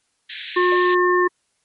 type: band-pass noise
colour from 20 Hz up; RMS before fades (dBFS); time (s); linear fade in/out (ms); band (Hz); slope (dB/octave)
white; -34; 0.29-0.95; 10; 1600 to 3900; 96
type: harmonic tone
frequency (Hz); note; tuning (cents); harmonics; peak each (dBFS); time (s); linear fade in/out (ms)
359.2; F4; +49; 1 / 3 / 5; -16 / -19 / -21; 0.56-1.28; 10
type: tone with exponential decay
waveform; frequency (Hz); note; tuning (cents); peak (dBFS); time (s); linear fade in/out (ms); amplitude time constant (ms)
triangle; 602; D5; +43; -23; 0.72-0.84; 2; 24
effects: white hiss -68 dBFS RMS until 1.64 s + MP3 48 kbps